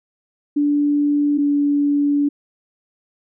sine tone pair in turn, 290.9 / 287.9 Hz, D4 / D4, -16 / -34 cents, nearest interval unison, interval 18 cents, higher first, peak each -14 dBFS, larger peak neither, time 0.56-1.38 / 1.38-2.29 s, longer second, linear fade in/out 10 ms, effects none

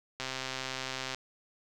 click train, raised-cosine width 0.2 ms, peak -18 dBFS, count 125, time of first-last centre 0.2-1.147 s, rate 131 Hz, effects none

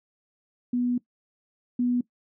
sine tone pair in turn, 245.2 / 245.2 Hz, B3 / B3, -12 / -12 cents, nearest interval unison, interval 0 cents, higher neither, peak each -22 / -21 dBFS, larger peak second, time 0.73-0.98 / 1.79-2.01 s, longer first, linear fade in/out 5 ms, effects noise-tail reverb RT60 0.1 s tail -19 dB re dry

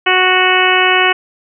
harmonic tone, 369.3 Hz, F#4, 3 cents flat, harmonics 1 / 2 / 3 / 4 / 5 / 6 / 7 / 8, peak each -17 / -17 / -17 / -17 / -17 / -17 / -17 / -17 dBFS, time 0.06-1.13 s, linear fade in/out 10 ms, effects none

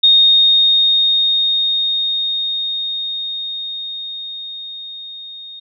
sine tone with level ramp, 3700 Hz, A#7, 14 cents flat, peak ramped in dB -6 to -31 dBFS, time 0.03-5.6 s, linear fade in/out 10 ms, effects none

